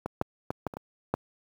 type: clicks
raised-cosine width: 1 ms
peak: -17 / -11 / -15 / -15 / -25 / -22 / -11 dBFS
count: 7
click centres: 0.06 / 0.214 / 0.505 / 0.667 / 0.738 / 0.769 / 1.14 s
effects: high-pass 80 Hz 12 dB/octave + 8-bit